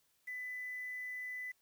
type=tone with quantisation; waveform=sine; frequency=1999 Hz; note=B6; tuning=20 cents sharp; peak=-40 dBFS; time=0.27-1.52 s; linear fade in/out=10 ms; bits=10; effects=white hiss -75 dBFS RMS until 1.61 s